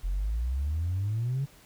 sine exponential sweep, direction up, 42.89 to 142.6 Hz, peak -25 dBFS, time 0.03-1.46 s, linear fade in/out 20 ms, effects tanh soft clip ceiling -23 dBFS + pink hiss -56 dBFS RMS until 1.65 s

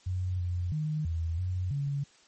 sine tone with pitch steps, 91.6 / 88.9 / 153.5 / 82.4 / 91.5 / 141.2 Hz, F#2 / F2 / D#3 / E2 / F#2 / C#3, -17 / +31 / -23 / 0 / -19 / +32 cents, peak -28 dBFS, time 0.06-2.04 s, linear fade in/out 10 ms, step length 330 ms, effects white hiss -60 dBFS RMS until 2.27 s + MP3 32 kbps

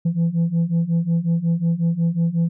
sine beating tone pair, 164.81 / 170.31 Hz, E3 / F3, 0 / -43 cents, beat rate 5.5 Hz, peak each -19 / -17 dBFS, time 0.05-2.49 s, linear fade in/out 10 ms, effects tanh soft clip ceiling -14 dBFS

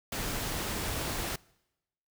pink noise, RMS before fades -34 dBFS, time 0.12-1.36 s, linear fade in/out 5 ms, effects noise-tail reverb RT60 0.9 s tail -24 dB re dry

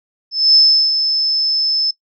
sine tone with ADSR envelope, 5250 Hz, E8, 8 cents flat, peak -5 dBFS, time 0.31-1.91 s, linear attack 240 ms, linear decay 360 ms, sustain -8 dB, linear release 6 ms, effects noise-tail reverb RT60 0.1 s tail -21 dB re dry

